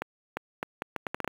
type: accelerating click train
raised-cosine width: 0.5 ms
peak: -15 dBFS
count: 10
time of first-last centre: 0.02-1.277 s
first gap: 350 ms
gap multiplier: 0.74
effects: high-pass 150 Hz 12 dB/octave + 7-bit